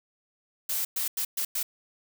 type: noise bursts at uneven times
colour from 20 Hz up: blue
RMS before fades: -29 dBFS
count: 5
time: 0.69-0.85 / 0.96-1.08 / 1.17-1.25 / 1.37-1.45 / 1.55-1.63 s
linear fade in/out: 5 ms
effects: none